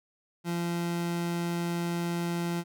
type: tone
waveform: 30% pulse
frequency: 171.7 Hz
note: F3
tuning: 29 cents flat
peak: -26 dBFS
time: 0.44-2.64 s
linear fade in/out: 50 ms
effects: none